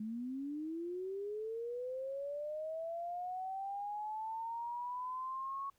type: linear sweep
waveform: sine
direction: up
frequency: 210.2 to 1109 Hz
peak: -38 dBFS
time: 0-5.7 s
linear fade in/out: 5 ms
effects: pink hiss -75 dBFS RMS until 5.78 s